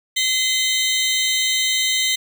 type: tone cluster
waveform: 30% pulse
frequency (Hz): 2054 / 3091 / 3742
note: C7 / G7 / A#7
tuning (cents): -33 / -25 / +6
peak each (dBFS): -19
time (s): 0.16-2.16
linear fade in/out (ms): 10
effects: none